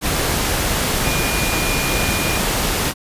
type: tone in noise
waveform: sine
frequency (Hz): 2427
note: D#7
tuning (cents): -44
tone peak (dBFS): -25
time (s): 1.02-2.41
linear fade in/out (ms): 50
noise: pink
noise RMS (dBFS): -19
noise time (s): 0.01-2.94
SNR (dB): -9
effects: resampled to 32000 Hz